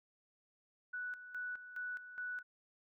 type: tone with tremolo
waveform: sine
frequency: 1480 Hz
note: F#6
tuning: in tune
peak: -39 dBFS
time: 0.93-2.43 s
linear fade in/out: 10 ms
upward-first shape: square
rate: 2.4 Hz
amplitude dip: 70%
effects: none